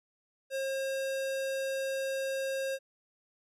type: tone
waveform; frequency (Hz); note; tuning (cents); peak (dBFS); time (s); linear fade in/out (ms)
square; 537; C5; +45; -32; 0.5-2.79; 50
effects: resampled to 32000 Hz